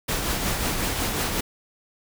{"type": "noise with tremolo", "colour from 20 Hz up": "pink", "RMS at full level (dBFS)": -24, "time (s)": [0.08, 1.41], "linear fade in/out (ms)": 10, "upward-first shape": "triangle", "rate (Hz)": 5.5, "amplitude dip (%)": 40, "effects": []}